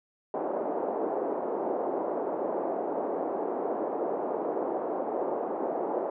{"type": "band-pass noise", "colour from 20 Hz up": "pink", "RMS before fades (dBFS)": -31, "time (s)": [0.34, 6.1], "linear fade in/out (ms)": 2, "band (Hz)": [330, 810], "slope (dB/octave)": 24, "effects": []}